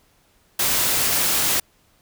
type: noise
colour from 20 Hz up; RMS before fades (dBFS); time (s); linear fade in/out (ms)
white; -20; 0.59-1.6; 5
effects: pink hiss -60 dBFS RMS until 2.01 s